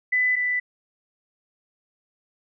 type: tone pair in turn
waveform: sine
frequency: 2000 / 1986.2 Hz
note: B6 / B6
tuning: +21 / +9 cents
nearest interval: unison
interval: 12 cents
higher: first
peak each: -18 / -21 dBFS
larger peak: first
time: 0.12-0.36 / 0.36-0.6 s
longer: neither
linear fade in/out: 10 ms
effects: none